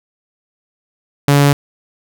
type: tone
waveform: sawtooth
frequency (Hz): 142.5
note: C#3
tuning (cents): +48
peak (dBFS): -4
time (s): 1.28-1.53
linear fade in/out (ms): 2
effects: none